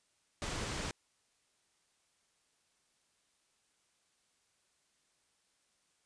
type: low-pass noise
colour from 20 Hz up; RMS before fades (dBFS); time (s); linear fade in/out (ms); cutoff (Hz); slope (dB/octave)
pink; -39; 0.42-0.91; 0; 9000; 24
effects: white hiss -75 dBFS RMS until 6.05 s + resampled to 22050 Hz